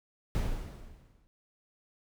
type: noise with exponential decay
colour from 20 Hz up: brown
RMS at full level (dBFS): -27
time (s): 0.35-1.27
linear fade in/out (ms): 0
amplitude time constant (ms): 200
effects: none